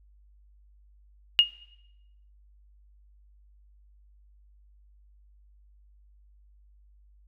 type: tone with exponential decay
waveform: sine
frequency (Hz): 2856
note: F7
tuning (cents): +38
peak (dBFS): -10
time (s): 1.39-1.5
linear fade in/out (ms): 0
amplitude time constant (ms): 22
effects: noise-tail reverb RT60 0.9 s tail -20 dB re dry + added 50 Hz sine -55 dBFS peak until 7.27 s